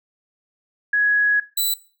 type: tone pair in turn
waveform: sine / 5% pulse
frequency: 1672 / 3977 Hz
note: G#6 / B7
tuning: +11 / +11 cents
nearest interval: octave + minor third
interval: 1500 cents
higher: second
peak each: -15 / -11 dBFS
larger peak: second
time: 0.93-1.4 / 1.57-1.74 s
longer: first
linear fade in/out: 5 ms
effects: noise-tail reverb RT60 0.4 s tail -18 dB re dry